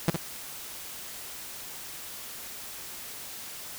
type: tone with echo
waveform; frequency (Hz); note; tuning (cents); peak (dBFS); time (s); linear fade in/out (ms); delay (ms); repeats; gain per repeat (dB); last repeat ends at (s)
sawtooth; 167; E3; +23; -16; 0.08-0.1; 0; 62; 1; -7; 0.162
effects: white hiss -41 dBFS RMS until 3.78 s